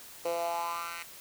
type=tone with high-pass filter sweep; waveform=10% pulse; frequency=169.6 Hz; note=E3; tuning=50 cents sharp; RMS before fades=-34 dBFS; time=0.25-1.03 s; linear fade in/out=5 ms; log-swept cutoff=480 to 1800 Hz; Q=4.3; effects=white hiss -49 dBFS RMS until 1.2 s